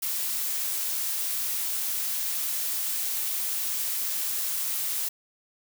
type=noise; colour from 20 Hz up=blue; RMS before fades=-29 dBFS; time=0.02-5.09 s; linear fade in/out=10 ms; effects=none